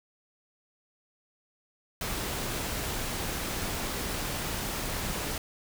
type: noise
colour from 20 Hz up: pink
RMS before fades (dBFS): -33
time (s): 2.01-5.38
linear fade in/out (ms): 2
effects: none